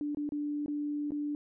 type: tone with dropouts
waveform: sine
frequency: 293.7 Hz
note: D4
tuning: in tune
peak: -31 dBFS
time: 0.01-1.35 s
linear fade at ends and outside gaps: 1 ms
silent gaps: 0.148-0.171 / 0.291-0.321 / 0.661-0.681 / 1.107-1.119 s
effects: none